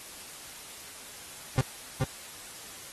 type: tone with echo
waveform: 40% pulse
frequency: 130.5 Hz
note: C3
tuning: 4 cents flat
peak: -20 dBFS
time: 1.58-1.61 s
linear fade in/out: 0 ms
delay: 430 ms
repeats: 1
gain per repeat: -4 dB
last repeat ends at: 2.04 s
effects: white hiss -45 dBFS RMS until 2.92 s + AAC 32 kbps